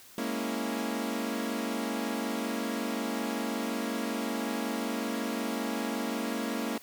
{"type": "chord", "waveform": "sawtooth", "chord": "A# half-diminished seventh", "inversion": "third", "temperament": "equal", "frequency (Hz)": [207.7, 233.1, 277.2, 329.6], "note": ["G#3", "A#3", "C#4", "E4"], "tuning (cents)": [0, 0, 0, 0], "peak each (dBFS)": [-34, -30, -32, -35], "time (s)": [0.18, 6.78], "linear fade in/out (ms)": 2, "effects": ["white hiss -53 dBFS RMS until 6.82 s"]}